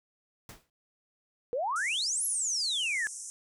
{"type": "noise with exponential decay", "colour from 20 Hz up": "pink", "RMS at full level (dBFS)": -43, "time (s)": [0.49, 0.7], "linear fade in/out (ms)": 2, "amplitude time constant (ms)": 45}
{"type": "exponential two-way sweep", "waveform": "sine", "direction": "up then down", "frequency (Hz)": [463.1, 11400, 1659], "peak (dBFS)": -28, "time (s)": [1.53, 3.07], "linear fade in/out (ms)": 0, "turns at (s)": 2.25}
{"type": "band-pass noise", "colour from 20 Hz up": "white", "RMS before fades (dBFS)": -42, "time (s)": [1.76, 3.3], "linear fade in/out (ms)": 0, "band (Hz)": [5600, 10000], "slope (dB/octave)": 96}
{"effects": []}